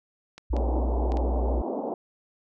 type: clicks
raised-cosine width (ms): 0.2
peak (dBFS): -25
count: 4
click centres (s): 0.38 / 0.566 / 1.12 / 1.171
type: tone with vibrato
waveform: sine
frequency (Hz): 60.7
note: B1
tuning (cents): -29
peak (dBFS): -23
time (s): 0.5-1.62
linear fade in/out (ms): 10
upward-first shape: sine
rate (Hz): 4.1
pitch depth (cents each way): 15
type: band-pass noise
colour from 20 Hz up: pink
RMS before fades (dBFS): -31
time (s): 0.53-1.94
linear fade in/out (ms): 2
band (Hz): 220 to 880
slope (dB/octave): 48
effects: none